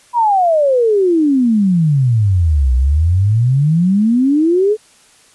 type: exponential two-way sweep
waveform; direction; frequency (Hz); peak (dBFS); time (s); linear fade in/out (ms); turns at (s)
sine; down then up; 987.8 to 61.1 to 440.7; -9; 0.13-4.77; 50; 2.74
effects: white hiss -48 dBFS RMS until 5.34 s + resampled to 24000 Hz